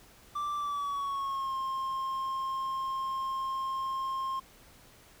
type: tone with pitch glide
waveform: triangle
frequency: 1173 to 1063.3 Hz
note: D6 to C6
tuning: -2 to +28 cents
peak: -29 dBFS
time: 0.35-4.4 s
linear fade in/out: 10 ms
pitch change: -170 cents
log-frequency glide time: 0.56-1.56 s
effects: pink hiss -57 dBFS RMS until 5.2 s